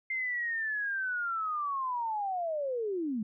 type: linear sweep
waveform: sine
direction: down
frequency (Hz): 2100 to 202.1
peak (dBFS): -30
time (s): 0.1-3.23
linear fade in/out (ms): 5
effects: none